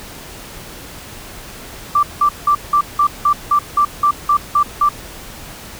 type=tone bursts; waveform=sine; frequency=1173 Hz; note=D6; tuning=2 cents flat; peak=-9 dBFS; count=12; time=1.95-4.89 s; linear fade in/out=5 ms; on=80 ms; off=180 ms; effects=pink hiss -34 dBFS RMS until 5.79 s